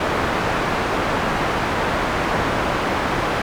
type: low-pass noise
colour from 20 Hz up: white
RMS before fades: -21 dBFS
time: 0-3.42 s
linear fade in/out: 5 ms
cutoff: 1300 Hz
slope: 12 dB/octave
effects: none